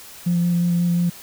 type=tone with vibrato; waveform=sine; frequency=173.5 Hz; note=F3; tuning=11 cents flat; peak=-15 dBFS; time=0.26-1.1 s; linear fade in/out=10 ms; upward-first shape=square; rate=5.6 Hz; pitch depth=10 cents each way; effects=tanh soft clip ceiling -12 dBFS + white hiss -41 dBFS RMS until 1.22 s